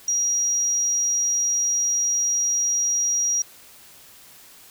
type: tone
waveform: sine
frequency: 5730 Hz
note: F8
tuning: 44 cents sharp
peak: -19 dBFS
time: 0.08-3.42 s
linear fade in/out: 2 ms
effects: white hiss -48 dBFS RMS until 4.7 s